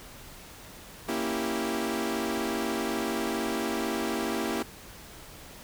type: chord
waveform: sawtooth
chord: A# diminished seventh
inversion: none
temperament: equal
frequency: 233.1 / 277.2 / 329.6 / 392 Hz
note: A#3 / C#4 / E4 / G4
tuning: 0 / 0 / 0 / 0 cents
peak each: -29 / -32 / -29 / -30 dBFS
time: 1.08-4.63 s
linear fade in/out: 10 ms
effects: pink hiss -47 dBFS RMS until 5.63 s